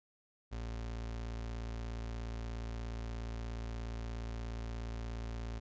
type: tone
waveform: 35% pulse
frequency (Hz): 56.9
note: A#1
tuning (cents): -41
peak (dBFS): -37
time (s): 0.51-5.6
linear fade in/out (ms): 20
effects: resampled to 16000 Hz